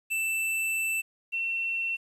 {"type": "tone pair in turn", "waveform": ["square", "sine"], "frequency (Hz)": [2658, 2708], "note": ["E7", "E7"], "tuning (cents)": [14, 46], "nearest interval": "unison", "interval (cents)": 32, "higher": "second", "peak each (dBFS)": -27, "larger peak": "neither", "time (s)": [[0.1, 1.02], [1.32, 1.97]], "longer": "first", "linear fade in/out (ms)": 20, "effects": ["resampled to 32000 Hz", "10-bit"]}